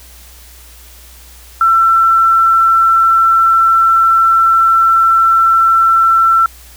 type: tone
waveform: sine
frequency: 1343 Hz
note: E6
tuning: 32 cents sharp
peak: -6 dBFS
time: 1.61-6.46 s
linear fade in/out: 2 ms
effects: added 60 Hz sine -38 dBFS peak until 6.76 s + white hiss -40 dBFS RMS until 6.76 s